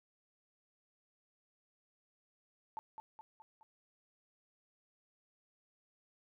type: tone with echo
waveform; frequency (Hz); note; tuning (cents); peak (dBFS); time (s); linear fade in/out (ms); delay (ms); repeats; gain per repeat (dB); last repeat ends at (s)
sine; 880; A5; 0; -39; 2.77-2.79; 0; 210; 4; -5; 3.63
effects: none